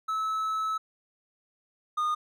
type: tone pair in turn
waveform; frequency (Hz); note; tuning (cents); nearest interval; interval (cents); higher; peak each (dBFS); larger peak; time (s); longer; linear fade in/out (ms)
triangle; 1300 / 1225.3; E6 / D#6; -24 / -27; minor second; 103; first; -25 / -23; second; 0.08-0.78 / 1.97-2.15; first; 10
effects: none